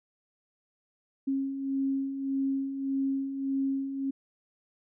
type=beating tone pair; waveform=sine; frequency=270 / 271.7 Hz; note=C#4 / C#4; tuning=-45 / -35 cents; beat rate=1.7 Hz; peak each=-36 / -28 dBFS; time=1.27-4.11 s; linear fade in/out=10 ms; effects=none